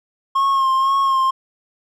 triangle tone with vibrato, 1076 Hz, C6, 48 cents sharp, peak -12 dBFS, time 0.35-1.31 s, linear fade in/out 10 ms, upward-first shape sine, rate 2 Hz, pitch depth 33 cents each way, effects none

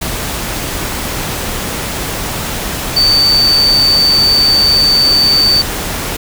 sine tone in noise, 4571 Hz, D8, 48 cents flat, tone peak -7 dBFS, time 2.96-5.62 s, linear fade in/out 10 ms, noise pink, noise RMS -19 dBFS, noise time 0.01-6.17 s, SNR +9 dB, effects none

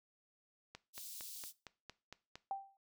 click train, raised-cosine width 0.2 ms, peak -31 dBFS, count 8, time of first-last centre 0.75-2.356 s, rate 4.36 Hz
white high-pass noise, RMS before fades -49 dBFS, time 0.93-1.53 s, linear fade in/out 50 ms, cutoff 3600 Hz, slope 24 dB/octave
sine tone with exponential decay, 784 Hz, G5, in tune, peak -34 dBFS, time 2.51-2.77 s, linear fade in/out 1 ms, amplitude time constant 55 ms
effects noise-tail reverb RT60 0.3 s tail -18 dB re dry

